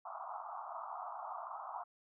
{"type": "band-pass noise", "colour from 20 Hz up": "pink", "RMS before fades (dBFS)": -45, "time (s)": [0.05, 1.84], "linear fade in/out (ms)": 10, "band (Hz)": [670, 1300], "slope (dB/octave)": 96, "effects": []}